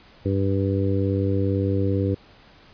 harmonic tone, 97.8 Hz, G2, 4 cents flat, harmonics 1 / 2 / 3 / 4 / 5, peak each -22 / -29 / -26 / -29 / -28 dBFS, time 0.25-2.15 s, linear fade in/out 10 ms, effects pink hiss -51 dBFS RMS until 2.73 s + resampled to 11025 Hz

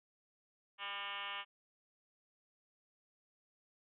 sine tone with frequency modulation, 2011 Hz, B6, 31 cents sharp, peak -40 dBFS, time 0.78-1.45 s, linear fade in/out 50 ms, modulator 202 Hz, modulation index 5.7, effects none

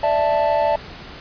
triangle chord, D suspended second, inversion none, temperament equal, 587.3 / 659.3 / 880 Hz, D5 / E5 / A5, 0 / 0 / 0 cents, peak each -18 dBFS, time 0.03-0.76 s, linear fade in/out 5 ms, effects pink hiss -37 dBFS RMS until 1.2 s + resampled to 11025 Hz

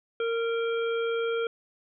harmonic tone with a mistuned harmonic, 460.8 Hz, A#4, 20 cents flat, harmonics 1 / 3 / 5 / 7, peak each -26 / -34 / -41 / -41 dBFS, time 0.2-1.47 s, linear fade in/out 2 ms, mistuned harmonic 5, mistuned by +34 cents, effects none

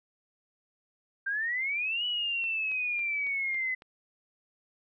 sine exponential two-way sweep, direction up then down, 1568 to 2960 to 2018 Hz, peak -28 dBFS, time 1.26-3.75 s, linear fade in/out 10 ms, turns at 2.05 s
click train, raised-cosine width 0.3 ms, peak -34 dBFS, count 6, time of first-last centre 2.44-3.821 s, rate 3.62 Hz
effects none

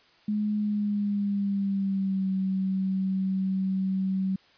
sine tone with pitch glide, 210 to 190.36 Hz, G#3 to F#3, +19 to +49 cents, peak -24 dBFS, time 0.28-4.36 s, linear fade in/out 5 ms, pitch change -170 cents, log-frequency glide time 0.57-2.29 s, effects white hiss -59 dBFS RMS until 4.57 s + resampled to 11025 Hz

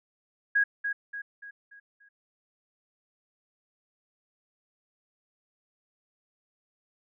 sine tone with echo, 1648 Hz, G#6, 14 cents flat, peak -20 dBFS, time 0.55-0.64 s, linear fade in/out 10 ms, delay 290 ms, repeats 5, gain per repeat -7 dB, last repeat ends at 2.09 s, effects none

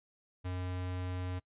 square tone, 91 Hz, F#2, 28 cents flat, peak -36 dBFS, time 0.44-1.4 s, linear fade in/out 20 ms, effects noise-tail reverb RT60 0.1 s tail -22 dB re dry + resampled to 8000 Hz

